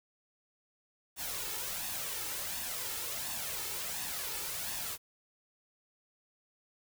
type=noise with flanger; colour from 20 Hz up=white; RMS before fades=-38 dBFS; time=1.16-4.98 s; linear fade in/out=50 ms; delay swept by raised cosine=1.1 to 2.3 ms; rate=1.4 Hz; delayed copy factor=+0.55; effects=none